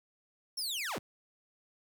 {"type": "linear sweep", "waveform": "sawtooth", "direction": "down", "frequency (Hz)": [5550, 32.61], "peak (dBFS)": -31, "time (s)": [0.57, 0.99], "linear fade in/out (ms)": 10, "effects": ["10-bit"]}